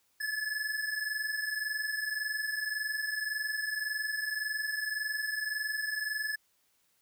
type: tone pair together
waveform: square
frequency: 1703 / 1724.8 Hz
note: G#6 / A6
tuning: +43 / -35 cents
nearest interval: unison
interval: 22 cents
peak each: -38 / -34 dBFS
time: 0.2-6.36 s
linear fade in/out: 10 ms
effects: white hiss -72 dBFS RMS until 7.01 s